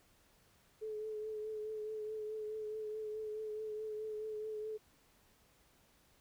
sine tone with vibrato, 430.5 Hz, A4, 38 cents flat, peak -39 dBFS, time 0.81-4.78 s, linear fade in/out 20 ms, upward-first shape triangle, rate 4.7 Hz, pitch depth 30 cents each way, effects pink hiss -69 dBFS RMS until 6.2 s

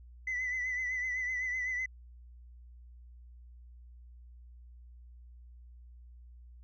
sine tone with vibrato, 2007 Hz, B6, 27 cents sharp, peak -30 dBFS, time 0.27-1.86 s, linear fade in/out 5 ms, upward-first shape triangle, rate 7.9 Hz, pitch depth 53 cents each way, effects tanh soft clip ceiling -29 dBFS + added 60 Hz sine -50 dBFS peak until 6.63 s

